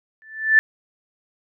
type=tone with exponential growth; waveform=sine; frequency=1760 Hz; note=A6; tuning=in tune; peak=-7 dBFS; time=0.22-0.59 s; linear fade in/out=0 ms; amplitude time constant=79 ms; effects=none